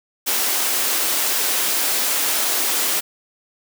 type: high-pass noise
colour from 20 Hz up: white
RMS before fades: -20 dBFS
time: 0.26-3.01 s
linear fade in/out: 20 ms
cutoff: 260 Hz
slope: 24 dB/octave
effects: none